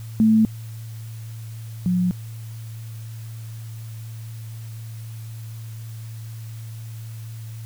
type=tone pair in turn; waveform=sine; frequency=220 / 180.2 Hz; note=A3 / F#3; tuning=0 / -45 cents; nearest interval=minor third; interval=345 cents; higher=first; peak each=-12 / -17 dBFS; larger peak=first; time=0.2-0.45 / 1.86-2.11 s; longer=neither; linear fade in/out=0 ms; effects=added 112 Hz sine -32 dBFS peak until 7.65 s + white hiss -49 dBFS RMS until 7.65 s